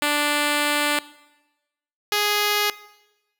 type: tone pair in turn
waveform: 5% pulse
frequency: 293.7 / 415.4 Hz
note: D4 / G#4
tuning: 0 / 0 cents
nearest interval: tritone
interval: 600 cents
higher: second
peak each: -8 dBFS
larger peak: neither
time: 0.02-0.99 / 2.12-2.7 s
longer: first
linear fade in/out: 2 ms
effects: noise-tail reverb RT60 1.0 s tail -19 dB re dry